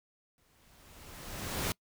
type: noise with exponential growth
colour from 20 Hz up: pink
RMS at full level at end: -31 dBFS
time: 0.38-1.72 s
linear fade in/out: 1 ms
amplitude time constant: 290 ms
effects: noise-tail reverb RT60 0.1 s tail -25 dB re dry